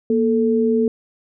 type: tone pair together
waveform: sine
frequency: 235.5 / 440 Hz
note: A#3 / A4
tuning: +18 / 0 cents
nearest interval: major seventh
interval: 1082 cents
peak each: -17 dBFS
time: 0.1-0.88 s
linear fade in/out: 2 ms
effects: none